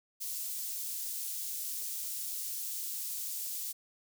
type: high-pass noise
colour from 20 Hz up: white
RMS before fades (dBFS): -38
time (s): 0.2-3.73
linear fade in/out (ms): 20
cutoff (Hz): 5800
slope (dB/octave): 12
effects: none